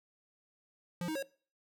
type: tone with pitch steps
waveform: square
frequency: 175 / 314.5 / 547 Hz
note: F3 / D#4 / C#5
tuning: +4 / +19 / -23 cents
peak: -35 dBFS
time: 1.01-1.226 s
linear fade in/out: 2 ms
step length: 72 ms
effects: noise-tail reverb RT60 0.4 s tail -21 dB re dry